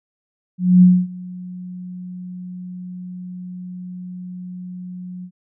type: tone with ADSR envelope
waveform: sine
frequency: 181 Hz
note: F#3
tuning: 38 cents flat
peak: -5 dBFS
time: 0.58-5.31 s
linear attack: 240 ms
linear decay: 250 ms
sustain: -24 dB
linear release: 71 ms
effects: none